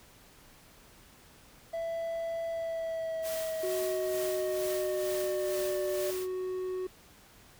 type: tone with pitch glide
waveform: triangle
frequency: 664 to 591.6 Hz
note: E5 to D5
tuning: +12 to +13 cents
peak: -30 dBFS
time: 1.73-6.11 s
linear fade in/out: 10 ms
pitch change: -199 cents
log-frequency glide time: 2.49-5.81 s
type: noise with tremolo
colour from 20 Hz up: white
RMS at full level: -40 dBFS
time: 3.22-6.28 s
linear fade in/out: 50 ms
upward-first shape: sine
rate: 2.2 Hz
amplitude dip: 55%
type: tone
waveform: triangle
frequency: 370 Hz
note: F#4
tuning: in tune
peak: -30 dBFS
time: 3.63-6.87 s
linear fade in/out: 5 ms
effects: pink hiss -57 dBFS RMS until 7.59 s